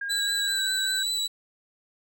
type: tone with pitch glide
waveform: sine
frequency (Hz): 1620 to 1550.4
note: G#6 to G6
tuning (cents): -43 to -20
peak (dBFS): -29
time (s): 0.01-1.03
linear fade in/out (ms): 5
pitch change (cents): -77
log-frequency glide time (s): 0.42-0.65
type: tone with vibrato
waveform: 35% pulse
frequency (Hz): 3951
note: B7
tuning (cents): 0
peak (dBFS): -24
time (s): 0.09-1.28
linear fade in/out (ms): 20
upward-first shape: triangle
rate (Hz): 5.1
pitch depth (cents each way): 22
effects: none